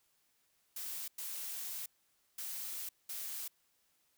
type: noise bursts at uneven times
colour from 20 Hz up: blue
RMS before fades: -42 dBFS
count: 4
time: 0.76-1.08 / 1.18-1.86 / 2.38-2.89 / 3.09-3.48 s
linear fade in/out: 5 ms
effects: white hiss -75 dBFS RMS until 4.17 s